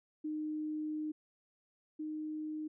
sine tone pair in turn, 306.7 / 308.2 Hz, D#4 / D#4, -25 / -16 cents, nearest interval unison, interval 9 cents, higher second, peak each -35 / -37 dBFS, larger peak first, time 0.24-1.12 / 1.99-2.68 s, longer first, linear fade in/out 10 ms, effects none

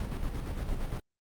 brown noise with tremolo, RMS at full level -32 dBFS, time 0-1 s, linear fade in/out 2 ms, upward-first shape square, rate 8.7 Hz, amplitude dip 40%, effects Opus 48 kbps

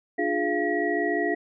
sine tone cluster, 298.2 / 352.6 / 418.3 / 690 / 1915 Hz, D4 / F4 / G#4 / F5 / A#6, +27 / +17 / +12 / -21 / +46 cents, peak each -29 dBFS, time 0.18-1.35 s, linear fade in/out 10 ms, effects none

